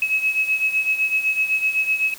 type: beating tone pair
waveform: sine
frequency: 2567 / 2574.9 Hz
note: E7 / E7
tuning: -47 / -41 cents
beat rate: 7.9 Hz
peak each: -19 / -24 dBFS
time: 0.02-2.14 s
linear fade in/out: 2 ms
effects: white hiss -41 dBFS RMS until 2.18 s